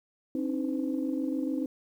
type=tone cluster; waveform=sine; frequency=265.8 / 292.6 / 312.9 / 506 Hz; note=C4 / D4 / D#4 / B4; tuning=+27 / -6 / +10 / +42 cents; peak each=-30 / -37 / -32 / -39 dBFS; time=0.35-1.66 s; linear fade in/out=2 ms; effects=tanh soft clip ceiling -18 dBFS + 10-bit